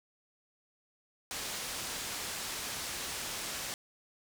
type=low-pass noise; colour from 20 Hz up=white; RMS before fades=-39 dBFS; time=1.31-3.74 s; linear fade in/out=0 ms; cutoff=8300 Hz; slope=12 dB/octave; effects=none